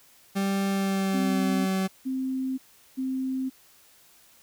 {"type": "tone with pitch glide", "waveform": "40% pulse", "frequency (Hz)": [196, 190.2], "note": ["G3", "F#3"], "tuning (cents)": [0, 48], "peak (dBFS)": -23, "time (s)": [0.35, 1.88], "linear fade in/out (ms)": 20, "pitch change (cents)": -52, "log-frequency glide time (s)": [0.69, 1.45]}
{"type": "tone bursts", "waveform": "sine", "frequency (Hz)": 261.9, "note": "C4", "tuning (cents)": 2, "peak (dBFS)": -26, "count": 3, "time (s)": [1.13, 3.5], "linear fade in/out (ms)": 20, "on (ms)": 530, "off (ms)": 390}
{"effects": ["white hiss -57 dBFS RMS until 4.42 s"]}